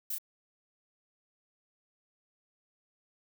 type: noise with echo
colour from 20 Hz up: violet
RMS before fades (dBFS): -35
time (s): 0.1-0.15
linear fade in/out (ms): 5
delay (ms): 34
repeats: 1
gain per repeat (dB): -3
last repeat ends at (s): 0.184
effects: none